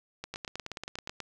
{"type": "two click trains", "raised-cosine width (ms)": 0.2, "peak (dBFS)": [-20, -20], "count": [8, 9], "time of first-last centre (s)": [[0.24, 1.074], [0.34, 1.203]], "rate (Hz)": [8.39, 9.27], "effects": []}